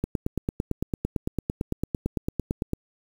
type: click train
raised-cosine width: 3 ms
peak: -12 dBFS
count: 25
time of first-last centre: 0.04-2.734 s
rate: 8.91 Hz
effects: 7-bit